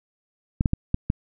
clicks, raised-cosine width 5 ms, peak -8 dBFS, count 5, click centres 0.609 / 0.658 / 0.734 / 0.944 / 1.101 s, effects none

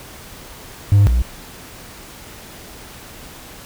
triangle tone pair in turn, 101.2 / 60 Hz, G#2 / B1, -44 / -49 cents, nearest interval major sixth, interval 905 cents, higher first, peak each -5 / -10 dBFS, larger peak first, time 0.92-1.07 / 1.07-1.22 s, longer neither, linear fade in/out 0 ms, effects tanh soft clip ceiling -2 dBFS + pink hiss -38 dBFS RMS until 3.65 s

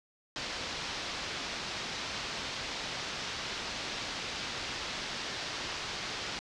white low-pass noise, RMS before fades -38 dBFS, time 0.36-6.39 s, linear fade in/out 0 ms, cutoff 5300 Hz, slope 24 dB/octave, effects low-pass 8000 Hz 12 dB/octave

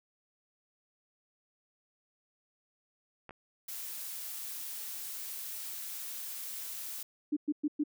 clicks, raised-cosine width 0.5 ms, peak -32 dBFS, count 2, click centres 3.293 / 3.308 s
blue noise, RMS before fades -41 dBFS, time 3.68-7.03 s, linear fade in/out 5 ms
sine tone bursts, 297 Hz, D4, 20 cents sharp, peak -27 dBFS, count 4, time 7.32-7.838 s, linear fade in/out 10 ms, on 47 ms, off 110 ms
effects none

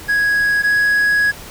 triangle tone pair in turn, 1661.2 / 1667.4 Hz, G#6 / G#6, 0 / +6 cents, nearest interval unison, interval 6 cents, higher second, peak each -11 / -10 dBFS, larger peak second, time 0.08-0.63 / 0.63-1.32 s, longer second, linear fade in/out 20 ms, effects pink hiss -35 dBFS RMS until 1.5 s

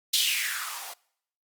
violet noise with band-pass filter sweep, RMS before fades -29 dBFS, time 0.13-0.94 s, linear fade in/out 10 ms, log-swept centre 3800 to 660 Hz, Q 4.2, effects noise-tail reverb RT60 0.7 s tail -24 dB re dry + Opus 32 kbps

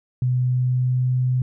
sine tone with pitch glide, 125.8 to 126.97 Hz, B2 to B2, +32 to +48 cents, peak -17 dBFS, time 0.22-1.42 s, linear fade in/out 2 ms, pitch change +16 cents, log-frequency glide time 0.37-1.15 s, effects none

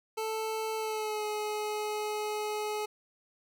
25% pulse tone with pitch glide, 440 to 423.3 Hz, A4 to G#4, 0 to +33 cents, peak -28 dBFS, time 0.17-2.86 s, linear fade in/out 10 ms, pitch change -67 cents, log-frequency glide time 0.77-1.24 s, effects none

